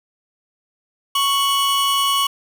45% pulse tone pair together, 1108.7 / 2960 Hz, C#6 / F#7, 0 / 0 cents, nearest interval octave + perfect fourth, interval 1700 cents, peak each -18 / -19 dBFS, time 1.15-2.27 s, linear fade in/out 5 ms, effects 9-bit

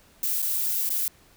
violet noise with dropouts, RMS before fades -26 dBFS, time 0.23-1.08 s, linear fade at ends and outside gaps 1 ms, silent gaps 0.419-0.426 / 0.892-0.903 s, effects pink hiss -57 dBFS RMS until 1.36 s

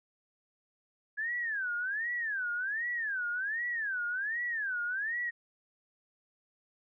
sine tone with vibrato, 1662 Hz, G#6, 1 cent sharp, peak -31 dBFS, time 1.17-5.31 s, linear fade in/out 20 ms, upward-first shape sine, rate 1.3 Hz, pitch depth 270 cents each way, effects none

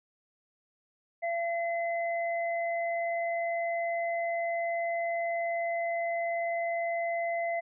sine tone pair together, 679.7 / 2040 Hz, F5 / C7, -47 / -44 cents, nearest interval octave + perfect fifth, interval 1903 cents, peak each -29 / -36 dBFS, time 1.22-7.61 s, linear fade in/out 20 ms, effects none

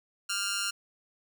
10% pulse tone with amplitude modulation, 1396.9 Hz, F6, in tune, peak -18 dBFS, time 0.29-0.71 s, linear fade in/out 10 ms, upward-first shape sine, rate 199 Hz, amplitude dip 70%, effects none

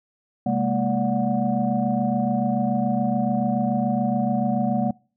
sine tone cluster, 132.2 / 204.6 / 231.6 / 579 / 733 Hz, C3 / G#3 / A#3 / D5 / F#5, +18 / -26 / -11 / -25 / -16 cents, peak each -29 / -24 / -23 / -30 / -26 dBFS, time 0.46-4.91 s, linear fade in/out 5 ms, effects noise-tail reverb RT60 0.4 s tail -25 dB re dry + tanh soft clip ceiling -8 dBFS

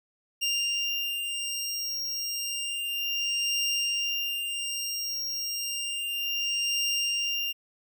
25% pulse beating tone pair, 2794 / 2794.31 Hz, F7 / F7, 0 / 0 cents, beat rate 0.31 Hz, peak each -27 dBFS, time 0.41-7.53 s, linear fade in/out 20 ms, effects none

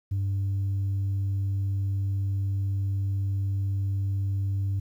sine tone, 98 Hz, G2, in tune, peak -22 dBFS, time 0.11-4.8 s, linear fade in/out 10 ms, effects tanh soft clip ceiling -23 dBFS + 10-bit

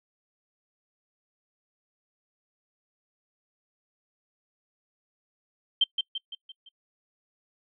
sine tone with echo, 3136 Hz, G7, in tune, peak -17 dBFS, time 5.81-5.84 s, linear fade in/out 5 ms, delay 170 ms, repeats 5, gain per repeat -6 dB, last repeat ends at 6.69 s, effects noise-tail reverb RT60 0.1 s tail -24 dB re dry

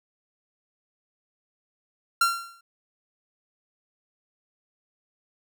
45% pulse tone with exponential decay, 1373 Hz, F6, 30 cents flat, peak -16 dBFS, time 2.21-2.61 s, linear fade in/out 5 ms, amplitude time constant 86 ms, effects none

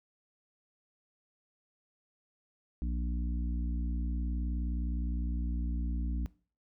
harmonic tone, 59.5 Hz, A#1, 36 cents sharp, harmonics 1 / 3 / 4 / 5, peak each -31 / -41 / -43 / -45 dBFS, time 2.82-6.26 s, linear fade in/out 0 ms, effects noise-tail reverb RT60 0.4 s tail -20 dB re dry

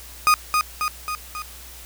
35% pulse tone with echo, 1237 Hz, D#6, 10 cents flat, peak -11 dBFS, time 0.27-0.34 s, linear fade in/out 0 ms, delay 270 ms, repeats 4, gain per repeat -4 dB, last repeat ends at 1.42 s, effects added 60 Hz sine -43 dBFS peak until 1.85 s + white hiss -42 dBFS RMS until 1.85 s

